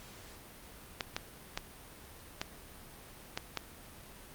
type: clicks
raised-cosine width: 0.2 ms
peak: -16 dBFS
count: 6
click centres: 1.008 / 1.165 / 1.575 / 2.415 / 3.375 / 3.573 s
effects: pink hiss -52 dBFS RMS until 4.34 s + Opus 48 kbps